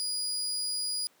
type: tone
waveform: 30% pulse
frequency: 4900 Hz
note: D#8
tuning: 27 cents flat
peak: -27 dBFS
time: 0-1.07 s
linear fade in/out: 0 ms
effects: pink hiss -64 dBFS RMS until 1.2 s + high-pass 300 Hz 12 dB/octave